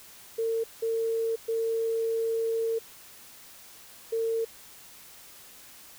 sine tone bursts at uneven times, 453.4 Hz, A#4, 48 cents flat, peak -25 dBFS, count 4, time 0.38-0.64 / 0.82-1.36 / 1.48-2.79 / 4.12-4.45 s, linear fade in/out 10 ms, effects white hiss -50 dBFS RMS until 5.98 s

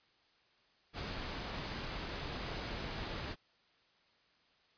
pink noise, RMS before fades -41 dBFS, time 0.93-3.36 s, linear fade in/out 50 ms, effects white hiss -70 dBFS RMS until 4.77 s + resampled to 11025 Hz

